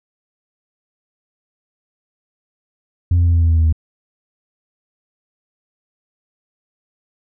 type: tone with pitch steps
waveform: sine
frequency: 87.31 / 86.16 / 85.02 / 83.9 / 82.79 / 81.7 / 80.62 / 79.56 Hz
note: F2 / F2 / F2 / E2 / E2 / E2 / E2 / D#2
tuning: 0 / -23 / -46 / +31 / +8 / -15 / -38 / +39 cents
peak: -8 dBFS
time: 3.11-3.726 s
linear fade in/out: 5 ms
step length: 77 ms
effects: tanh soft clip ceiling -9 dBFS